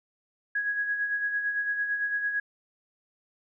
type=tone with tremolo; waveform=sine; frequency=1661.2 Hz; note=G#6; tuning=in tune; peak=-24 dBFS; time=0.55-2.4 s; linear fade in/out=5 ms; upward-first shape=sine; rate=8.9 Hz; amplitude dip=50%; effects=none